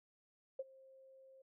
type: tone with ADSR envelope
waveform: sine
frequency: 531 Hz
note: C5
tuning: 25 cents sharp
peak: -36 dBFS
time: 0.59-1.42 s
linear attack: 6 ms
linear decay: 33 ms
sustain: -23 dB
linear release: 6 ms
effects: none